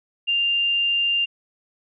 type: tone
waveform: sine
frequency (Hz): 2794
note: F7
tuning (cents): 0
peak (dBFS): -18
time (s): 0.27-1.26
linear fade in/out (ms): 20
effects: none